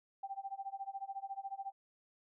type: tone with tremolo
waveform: sine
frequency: 784 Hz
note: G5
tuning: in tune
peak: -37 dBFS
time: 0.23-1.72 s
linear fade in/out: 5 ms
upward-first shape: sine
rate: 14 Hz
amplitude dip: 95%
effects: none